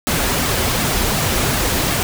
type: noise with flanger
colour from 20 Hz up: pink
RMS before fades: -18 dBFS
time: 0.07-2.03 s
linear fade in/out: 0 ms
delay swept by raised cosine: 2 to 6.9 ms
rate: 2.7 Hz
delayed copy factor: -0.5
effects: none